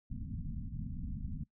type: low-pass noise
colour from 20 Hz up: pink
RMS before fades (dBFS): -40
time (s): 0.1-1.44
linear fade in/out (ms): 10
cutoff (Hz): 260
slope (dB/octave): 96
effects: noise-tail reverb RT60 0.1 s tail -20 dB re dry